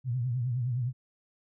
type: tone with vibrato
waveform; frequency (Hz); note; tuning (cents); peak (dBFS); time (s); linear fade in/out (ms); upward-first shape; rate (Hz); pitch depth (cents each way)
sine; 123.47; B2; 0; -27; 0.04-0.93; 50; triangle; 9.7; 130
effects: none